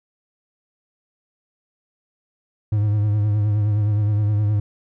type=tone with vibrato; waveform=triangle; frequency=104.7 Hz; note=G#2; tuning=15 cents sharp; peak=-14 dBFS; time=2.72-4.6 s; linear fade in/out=5 ms; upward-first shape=triangle; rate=9.6 Hz; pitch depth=54 cents each way; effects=none